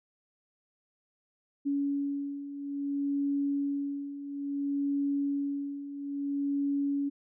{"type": "beating tone pair", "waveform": "sine", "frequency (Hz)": [281.5, 282.09], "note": ["C#4", "C#4"], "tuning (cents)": [27, 30], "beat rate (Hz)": 0.59, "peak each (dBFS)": [-35, -30], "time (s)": [1.65, 7.1], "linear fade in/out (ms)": 20, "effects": []}